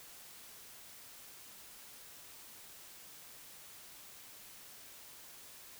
silence, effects white hiss -54 dBFS RMS until 5.79 s

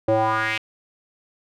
square tone with band-pass filter sweep, 110 Hz, A2, in tune, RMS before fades -21 dBFS, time 0.08-0.58 s, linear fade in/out 5 ms, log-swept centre 480 to 2700 Hz, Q 3.4, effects none

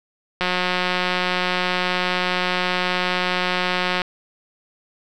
click train, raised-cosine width 0.3 ms, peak -5 dBFS, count 654, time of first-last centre 0.41-4.018 s, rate 181 Hz, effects none

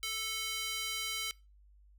square tone with high-pass filter, 440 Hz, A4, in tune, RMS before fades -37 dBFS, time 0.03-1.31 s, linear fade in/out 0 ms, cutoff 2700 Hz, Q 1.4, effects noise-tail reverb RT60 0.3 s tail -24 dB re dry + added 50 Hz sine -58 dBFS peak until 1.98 s

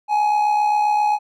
triangle tone with amplitude modulation, 839 Hz, G#5, 17 cents sharp, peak -11 dBFS, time 0.08-1.19 s, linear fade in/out 50 ms, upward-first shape sine, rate 67.5 Hz, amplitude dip 45%, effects none

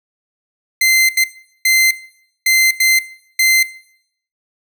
sawtooth tone bursts at uneven times, 2075 Hz, C7, 15 cents flat, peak -7 dBFS, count 6, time 0.81-1.09 / 1.17-1.24 / 1.65-1.91 / 2.46-2.71 / 2.8-2.99 / 3.39-3.63 s, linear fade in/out 5 ms, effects noise-tail reverb RT60 0.7 s tail -19 dB re dry

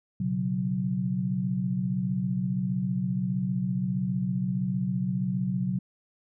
sine chord, B suspended second, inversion none, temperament equal, 123.47 / 138.59 / 185 Hz, B2 / C#3 / F#3, 0 / 0 / 0 cents, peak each -32 / -32 / -27 dBFS, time 0.2-5.79 s, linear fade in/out 5 ms, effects none

